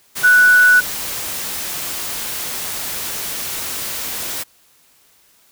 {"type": "tone in noise", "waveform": "sine", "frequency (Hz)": 1480, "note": "F#6", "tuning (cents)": 0, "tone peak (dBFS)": -7, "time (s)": [0.23, 0.81], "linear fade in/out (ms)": 20, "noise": "white", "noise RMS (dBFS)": -25, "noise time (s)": [0.15, 4.44], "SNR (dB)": 15, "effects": ["white hiss -54 dBFS RMS until 5.51 s"]}